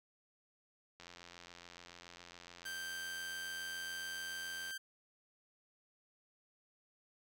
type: click train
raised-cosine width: 0.2 ms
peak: -35 dBFS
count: 324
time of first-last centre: 1-4.708 s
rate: 87.1 Hz
type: tone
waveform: sawtooth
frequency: 1568 Hz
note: G6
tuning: in tune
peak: -38 dBFS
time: 2.65-4.78 s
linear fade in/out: 10 ms
effects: none